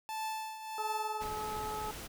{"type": "tone with tremolo", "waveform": "45% pulse", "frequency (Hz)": 876, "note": "A5", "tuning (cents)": -8, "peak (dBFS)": -34, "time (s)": [0.09, 1.24], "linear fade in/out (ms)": 0, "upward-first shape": "triangle", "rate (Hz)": 1.5, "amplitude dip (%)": 70}
{"type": "harmonic tone", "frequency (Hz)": 428.1, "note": "A4", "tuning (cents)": -47, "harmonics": [1, 2, 3], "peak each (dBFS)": [-43, -38, -43], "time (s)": [0.78, 1.91], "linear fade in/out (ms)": 2}
{"type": "noise", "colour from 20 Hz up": "pink", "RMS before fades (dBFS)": -44, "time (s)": [1.2, 2.08], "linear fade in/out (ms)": 20}
{"effects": []}